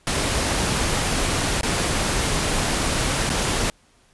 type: noise with dropouts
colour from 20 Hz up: pink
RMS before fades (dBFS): -22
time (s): 0.07-3.7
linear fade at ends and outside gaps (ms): 1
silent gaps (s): 1.611-1.631 / 3.294-3.3
effects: pink hiss -58 dBFS RMS until 4.13 s + resampled to 24000 Hz